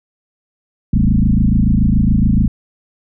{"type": "tone with frequency modulation", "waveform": "sine", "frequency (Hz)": 125.3, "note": "B2", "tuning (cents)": 25, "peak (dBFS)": -9, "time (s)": [0.93, 2.48], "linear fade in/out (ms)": 5, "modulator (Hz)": 27, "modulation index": 4.1, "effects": []}